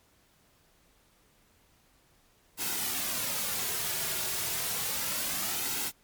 white noise with flanger, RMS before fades -32 dBFS, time 2.57-5.92 s, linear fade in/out 50 ms, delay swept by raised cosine 1.7 to 3.9 ms, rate 0.31 Hz, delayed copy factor -0.5, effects pink hiss -65 dBFS RMS until 6.03 s + MP3 96 kbps

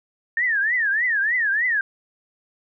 sine tone with vibrato, 1784 Hz, A6, 23 cents sharp, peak -18 dBFS, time 0.37-1.81 s, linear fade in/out 2 ms, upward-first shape triangle, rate 3.3 Hz, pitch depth 240 cents each way, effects none

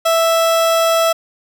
30% pulse tone, 659.3 Hz, E5, in tune, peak -9 dBFS, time 0.05-1.13 s, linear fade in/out 10 ms, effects none

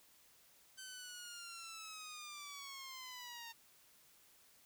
10% pulse linear sweep, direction down, 1545 to 913 Hz, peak -40 dBFS, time 0.77-3.53 s, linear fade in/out 20 ms, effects white hiss -67 dBFS RMS until 4.65 s

